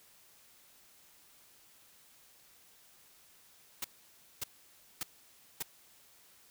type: noise bursts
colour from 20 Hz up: white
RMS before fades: -36 dBFS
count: 4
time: 3.82-5.626 s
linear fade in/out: 5 ms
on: 24 ms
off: 570 ms
effects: white hiss -62 dBFS RMS until 6.5 s